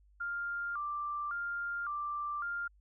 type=tone with vibrato; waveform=sine; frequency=1284 Hz; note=E6; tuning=46 cents flat; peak=-34 dBFS; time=0.2-2.68 s; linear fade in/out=10 ms; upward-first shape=square; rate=0.9 Hz; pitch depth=150 cents each way; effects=added 50 Hz sine -61 dBFS peak until 2.8 s